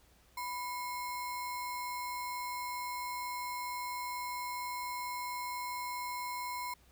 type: tone with sample-and-hold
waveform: sine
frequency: 987.8 Hz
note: B5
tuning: in tune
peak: -36 dBFS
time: 0.37-6.74 s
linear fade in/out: 5 ms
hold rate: 3150 Hz
effects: added 60 Hz sine -66 dBFS peak until 6.91 s + pink hiss -66 dBFS RMS until 6.91 s